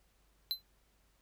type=tone with exponential decay; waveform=square; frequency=4054 Hz; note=B7; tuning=45 cents sharp; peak=-28 dBFS; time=0.51-0.62 s; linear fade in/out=0 ms; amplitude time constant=22 ms; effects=added 50 Hz sine -70 dBFS peak until 1.21 s + pink hiss -73 dBFS RMS until 1.21 s